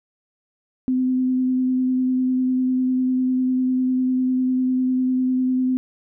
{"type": "tone with vibrato", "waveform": "sine", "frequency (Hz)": 256, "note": "C4", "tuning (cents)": -38, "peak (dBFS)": -17, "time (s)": [0.88, 5.77], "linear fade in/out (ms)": 0, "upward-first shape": "sine", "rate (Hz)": 10, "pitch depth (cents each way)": 12, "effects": []}